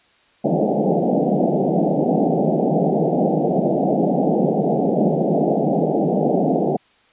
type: band-pass noise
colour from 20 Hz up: pink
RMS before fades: -18 dBFS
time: 0.44-6.77 s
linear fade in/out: 10 ms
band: 150 to 790 Hz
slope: 96 dB/octave
effects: white hiss -56 dBFS RMS until 7.12 s + resampled to 8000 Hz